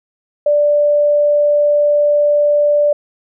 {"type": "tone", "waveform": "sine", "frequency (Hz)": 587.3, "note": "D5", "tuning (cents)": 0, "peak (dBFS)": -9, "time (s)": [0.46, 2.93], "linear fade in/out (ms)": 5, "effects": []}